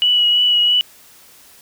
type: tone with vibrato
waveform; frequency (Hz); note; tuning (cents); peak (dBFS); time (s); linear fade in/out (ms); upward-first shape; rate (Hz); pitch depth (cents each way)
sine; 2932; F#7; -16; -11; 0.02-0.81; 0; triangle; 3; 21
effects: white hiss -46 dBFS RMS until 1.61 s